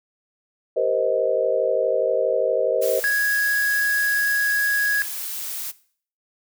sine chord, C minor seventh, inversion second, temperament just, 392.4 / 470.9 / 523.3 / 627.9 Hz, G4 / Bb4 / C5 / Eb5, +2 / +18 / 0 / +16 cents, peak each -28 / -23 / -22 / -24 dBFS, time 0.76-3 s, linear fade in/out 10 ms
blue noise, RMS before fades -30 dBFS, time 2.81-5.72 s, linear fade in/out 20 ms
triangle tone, 1661.2 Hz, G#6, in tune, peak -16 dBFS, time 3.04-5.02 s, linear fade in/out 0 ms
effects noise-tail reverb RT60 0.5 s tail -18 dB re dry

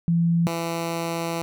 sine / 10% pulse tone pair in turn, 168.8 / 167.25 Hz, E3 / E3, +41 / +25 cents, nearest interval unison, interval 16 cents, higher first, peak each -17 dBFS, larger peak neither, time 0.08-0.47 / 0.47-1.42 s, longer second, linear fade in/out 0 ms, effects none

